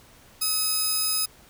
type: tone pair together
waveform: 5% pulse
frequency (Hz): 1278 / 5027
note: D#6 / D#8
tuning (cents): +46 / +17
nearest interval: 2 octaves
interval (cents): 2371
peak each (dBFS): -18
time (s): 0.41-1.26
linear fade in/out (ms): 10
effects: pink hiss -53 dBFS RMS until 1.49 s